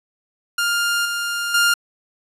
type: tone with level steps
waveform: sawtooth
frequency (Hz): 1404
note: F6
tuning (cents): +9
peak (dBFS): -14 / -18 / -10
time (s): 0.58-1.74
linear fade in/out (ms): 5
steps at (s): 1.05 / 1.54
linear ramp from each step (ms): 5
effects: resampled to 32000 Hz + 8-bit

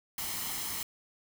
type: noise with comb filter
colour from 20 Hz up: white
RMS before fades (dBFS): -36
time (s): 0.18-0.83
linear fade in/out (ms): 2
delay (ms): 0.97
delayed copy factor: +0.5
effects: none

